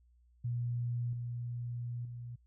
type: tone with level steps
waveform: sine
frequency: 120.3 Hz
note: B2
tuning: 45 cents flat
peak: -32 / -36 / -41 dBFS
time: 0.44-2.36 s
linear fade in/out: 10 ms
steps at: 1.13 / 2.05 s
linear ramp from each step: 2 ms
effects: added 60 Hz sine -63 dBFS peak until 2.46 s